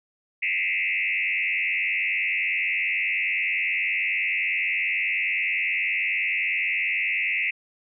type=tone with frequency modulation; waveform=sine; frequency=2349 Hz; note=D7; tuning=in tune; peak=-22 dBFS; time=0.42-7.51 s; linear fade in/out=10 ms; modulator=89.5 Hz; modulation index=3.9; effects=none